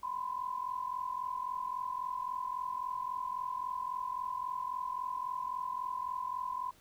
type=tone pair together; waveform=sine; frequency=994 / 1037.7 Hz; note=B5 / C6; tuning=+11 / -15 cents; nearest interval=minor second; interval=74 cents; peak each=-37 / -38 dBFS; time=0.03-6.71 s; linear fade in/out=5 ms; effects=pink hiss -63 dBFS RMS until 6.8 s